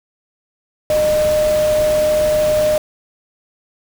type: tone in noise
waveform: sine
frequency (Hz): 610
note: D#5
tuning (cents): -34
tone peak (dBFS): -12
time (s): 0.9-2.78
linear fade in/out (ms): 2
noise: pink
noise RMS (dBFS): -26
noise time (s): 0.9-2.78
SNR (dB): +11
effects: none